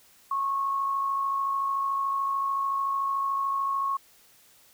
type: tone with amplitude modulation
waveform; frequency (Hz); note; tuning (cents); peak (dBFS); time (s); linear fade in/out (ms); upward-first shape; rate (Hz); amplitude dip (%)
sine; 1097; C#6; -18; -23; 0.31-3.97; 5; sine; 53.6; 35
effects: white hiss -58 dBFS RMS until 4.73 s